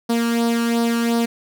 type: tone with flanger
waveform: sawtooth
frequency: 233.1 Hz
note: A#3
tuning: in tune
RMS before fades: -19 dBFS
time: 0.09-1.26 s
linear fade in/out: 10 ms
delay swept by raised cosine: 0.2 to 0.73 ms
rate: 2.8 Hz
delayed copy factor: +0.6
effects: none